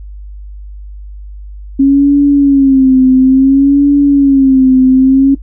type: tone with vibrato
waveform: sine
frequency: 271.5 Hz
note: C#4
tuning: 36 cents flat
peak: -3 dBFS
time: 1.79-5.35 s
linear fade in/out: 10 ms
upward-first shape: sine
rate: 0.58 Hz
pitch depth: 84 cents each way
effects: noise-tail reverb RT60 0.1 s tail -17 dB re dry + added 50 Hz sine -25 dBFS peak until 5.42 s